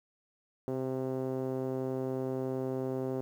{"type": "tone with low-pass filter", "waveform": "5% pulse", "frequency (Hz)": 130.81, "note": "C3", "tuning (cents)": 0, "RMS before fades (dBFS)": -34, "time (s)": [0.68, 3.21], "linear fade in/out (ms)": 0, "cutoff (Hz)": 420, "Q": 1.6, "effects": ["10-bit"]}